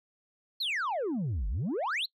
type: exponential two-way sweep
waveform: sine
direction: down then up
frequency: 4435 to 45.35 to 4435 Hz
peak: -26 dBFS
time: 0.6-2.06 s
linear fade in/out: 10 ms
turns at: 1.48 s
effects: noise-tail reverb RT60 0.1 s tail -25 dB re dry + tanh soft clip ceiling -28 dBFS